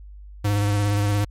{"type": "tone with vibrato", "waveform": "square", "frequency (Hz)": 102.5, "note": "G#2", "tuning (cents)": -22, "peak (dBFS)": -19, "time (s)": [0.44, 1.25], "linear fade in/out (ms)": 10, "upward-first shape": "square", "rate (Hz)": 17, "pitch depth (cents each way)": 20, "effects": ["added 50 Hz sine -38 dBFS peak until 1.3 s", "MP3 64 kbps"]}